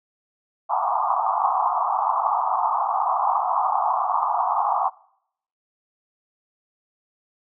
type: band-pass noise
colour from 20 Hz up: pink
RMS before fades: -22 dBFS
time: 0.69-4.9 s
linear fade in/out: 20 ms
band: 710 to 1200 Hz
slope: 96 dB/octave
effects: noise-tail reverb RT60 0.7 s tail -23 dB re dry